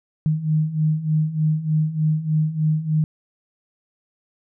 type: beating tone pair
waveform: sine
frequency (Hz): 153.2 / 156.5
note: D#3 / D#3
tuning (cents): -27 / +10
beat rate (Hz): 3.3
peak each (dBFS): -23 / -19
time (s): 0.26-3.04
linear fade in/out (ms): 0
effects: none